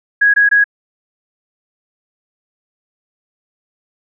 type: tone bursts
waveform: sine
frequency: 1658 Hz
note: G#6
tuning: 3 cents flat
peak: -7 dBFS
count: 3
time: 0.21-0.642 s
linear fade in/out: 10 ms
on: 130 ms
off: 21 ms
effects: none